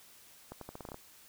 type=accelerating click train; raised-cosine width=1 ms; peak=-29 dBFS; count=9; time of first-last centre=0.52-0.944 s; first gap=93 ms; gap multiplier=0.83; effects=white hiss -58 dBFS RMS until 1.28 s